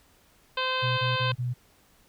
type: harmonic tone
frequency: 516 Hz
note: C5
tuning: 24 cents flat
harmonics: 1 / 2 / 3 / 4 / 5 / 6 / 7 / 8 / 9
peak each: -33 / -30 / -33 / -43 / -33 / -34 / -36 / -40 / -45 dBFS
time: 0.57-1.32 s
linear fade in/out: 5 ms
type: tone bursts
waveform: sine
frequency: 123.47 Hz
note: B2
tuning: in tune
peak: -26 dBFS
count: 4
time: 0.82-1.541 s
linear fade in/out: 20 ms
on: 160 ms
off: 27 ms
effects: pink hiss -61 dBFS RMS until 2.08 s